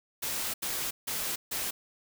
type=noise bursts at uneven times; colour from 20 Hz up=white; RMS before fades=-33 dBFS; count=4; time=0.22-0.54 / 0.62-0.91 / 1.07-1.36 / 1.51-1.71 s; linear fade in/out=10 ms; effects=none